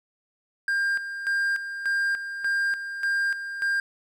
triangle tone with tremolo, 1600 Hz, G6, 35 cents sharp, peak -20 dBFS, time 0.68-3.8 s, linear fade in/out 2 ms, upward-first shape square, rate 1.7 Hz, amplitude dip 65%, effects none

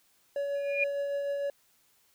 triangle tone with tremolo, 565 Hz, C#5, 33 cents sharp, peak -26 dBFS, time 0.36-1.5 s, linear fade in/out 2 ms, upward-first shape triangle, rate 6.6 Hz, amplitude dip 30%
sine tone with exponential growth, 2430 Hz, D#7, 42 cents flat, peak -22 dBFS, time 0.55-0.84 s, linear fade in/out 5 ms, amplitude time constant 62 ms
effects white hiss -67 dBFS RMS until 2.14 s

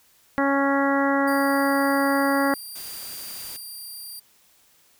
harmonic tone, 277.2 Hz, C#4, in tune, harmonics 1 / 2 / 3 / 4 / 5 / 6 / 7, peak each -22 / -25 / -27 / -28 / -29 / -30 / -30 dBFS, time 0.38-2.54 s, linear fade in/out 0 ms
10% pulse tone, 4733 Hz, D8, 13 cents sharp, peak -29 dBFS, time 1.27-4.2 s, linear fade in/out 10 ms
white noise, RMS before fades -40 dBFS, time 2.75-3.57 s, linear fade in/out 10 ms
effects white hiss -59 dBFS RMS until 4.99 s

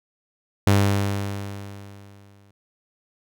sawtooth tone with exponential decay, 100 Hz, G2, 35 cents sharp, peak -10 dBFS, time 0.67-2.51 s, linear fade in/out 0 ms, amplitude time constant 400 ms, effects none

